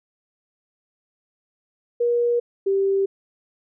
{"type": "tone pair in turn", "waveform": "sine", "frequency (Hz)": [477.4, 391.1], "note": ["A#4", "G4"], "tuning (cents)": [41, -4], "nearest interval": "minor third", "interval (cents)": 345, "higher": "first", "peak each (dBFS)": [-17, -17], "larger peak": "neither", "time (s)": [[2, 2.4], [2.66, 3.06]], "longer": "neither", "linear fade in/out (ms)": 10, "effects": []}